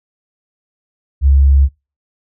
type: tone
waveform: sine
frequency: 68.9 Hz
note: C#2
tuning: 10 cents flat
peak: -6 dBFS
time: 1.21-1.69 s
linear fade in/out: 50 ms
effects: noise-tail reverb RT60 0.3 s tail -25 dB re dry